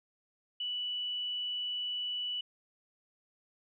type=tone; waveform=sine; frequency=2960 Hz; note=F#7; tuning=in tune; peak=-33 dBFS; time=0.6-2.41 s; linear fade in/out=5 ms; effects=none